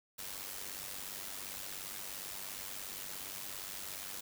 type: noise with amplitude modulation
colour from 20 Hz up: white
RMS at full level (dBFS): -41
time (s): 0.18-4.21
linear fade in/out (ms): 10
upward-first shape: sine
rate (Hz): 97.2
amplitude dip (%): 65
effects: none